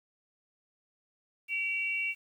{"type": "tone pair together", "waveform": "sine", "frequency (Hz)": [2300, 2738], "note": ["D7", "F7"], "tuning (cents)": [-37, -35], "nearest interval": "minor third", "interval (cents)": 302, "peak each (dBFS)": [-32, -32], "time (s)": [1.48, 2.15], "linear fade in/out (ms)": 50, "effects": ["10-bit"]}